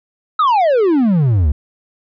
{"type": "exponential sweep", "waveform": "triangle", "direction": "down", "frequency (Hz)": [1318, 67], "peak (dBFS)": -8, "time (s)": [0.39, 1.52], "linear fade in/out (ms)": 5, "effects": ["resampled to 11025 Hz"]}